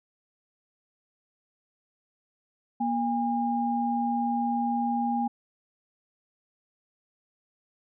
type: tone pair together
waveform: sine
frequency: 238 / 811.7 Hz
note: A#3 / G#5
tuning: +36 / -40 cents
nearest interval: octave + major sixth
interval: 2124 cents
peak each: -27 dBFS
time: 2.8-5.28 s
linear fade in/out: 10 ms
effects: none